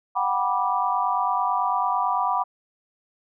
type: chord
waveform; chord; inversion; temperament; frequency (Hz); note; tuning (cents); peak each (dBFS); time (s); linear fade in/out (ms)
sine; G major seventh; third; just; 735 / 784 / 980 / 1176; F#5 / G5 / B5 / D6; -12 / 0 / -14 / +2; -27 / -28 / -24 / -26; 0.15-2.44; 20
effects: none